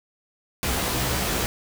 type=noise with comb filter; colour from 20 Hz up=pink; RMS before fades=-25 dBFS; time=0.63-1.46 s; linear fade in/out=0 ms; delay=16 ms; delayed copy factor=+0.9; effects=none